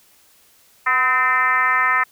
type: tone with frequency modulation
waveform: sine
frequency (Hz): 1544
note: G6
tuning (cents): -27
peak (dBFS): -14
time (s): 0.86-2.04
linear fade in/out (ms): 10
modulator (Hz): 264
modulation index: 2.1
effects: white hiss -54 dBFS RMS until 2.11 s